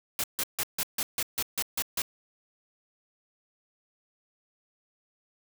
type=noise bursts; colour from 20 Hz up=white; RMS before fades=-29 dBFS; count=10; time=0.19-2.02 s; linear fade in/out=2 ms; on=48 ms; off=150 ms; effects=none